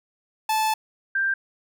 45% pulse / sine tone pair in turn, 872 / 1580 Hz, A5 / G6, -16 / +13 cents, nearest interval minor seventh, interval 1029 cents, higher second, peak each -20 dBFS, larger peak neither, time 0.49-0.74 / 1.15-1.34 s, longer first, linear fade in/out 5 ms, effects none

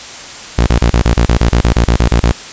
sawtooth tone bursts, 58.27 Hz, A#1, in tune, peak -3 dBFS, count 15, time 0.58-2.32 s, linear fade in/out 5 ms, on 88 ms, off 30 ms, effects white hiss -29 dBFS RMS until 2.52 s + resampled to 16000 Hz

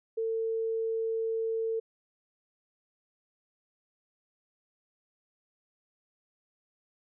sine tone, 450 Hz, A4, 39 cents sharp, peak -28 dBFS, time 0.17-1.8 s, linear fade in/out 10 ms, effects none

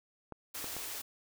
clicks, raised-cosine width 1 ms, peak -29 dBFS, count 3, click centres 0.323 / 0.643 / 0.766 s
white band-stop noise, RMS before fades -41 dBFS, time 0.54-1.02 s, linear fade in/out 10 ms, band 110 to 240 Hz, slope 96 dB/octave
effects none

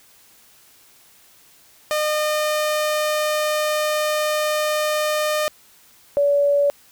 sawtooth / sine tone pair in turn, 608 / 571.3 Hz, D#5 / D5, -40 / -48 cents, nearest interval minor second, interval 108 cents, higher first, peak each -15 / -14 dBFS, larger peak second, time 1.91-5.48 / 6.17-6.7 s, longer first, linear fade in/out 0 ms, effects white hiss -52 dBFS RMS until 6.91 s

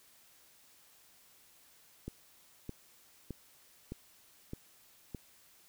click train, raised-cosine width 3 ms, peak -27 dBFS, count 6, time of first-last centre 2.08-5.147 s, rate 1.63 Hz, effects white hiss -63 dBFS RMS until 5.68 s

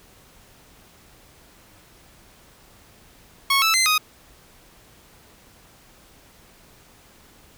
15% pulse tone with pitch steps, 1101 / 1315 / 2066 / 1249 Hz, C#6 / E6 / C7 / D#6, -12 / -5 / -22 / +6 cents, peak -10 dBFS, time 3.5-3.98 s, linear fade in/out 5 ms, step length 120 ms, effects pink hiss -52 dBFS RMS until 7.57 s

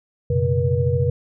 sine tone cluster, 91 / 122.5 / 136.4 / 481.2 Hz, F#2 / B2 / C#3 / B4, -28 / -14 / -28 / -45 cents, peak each -22 dBFS, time 0.3-1.1 s, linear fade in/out 5 ms, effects none

